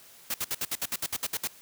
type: noise bursts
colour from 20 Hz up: white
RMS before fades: -30 dBFS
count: 12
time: 0.3-1.475 s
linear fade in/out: 5 ms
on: 42 ms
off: 61 ms
effects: white hiss -53 dBFS RMS until 1.61 s + high-pass 60 Hz 12 dB/octave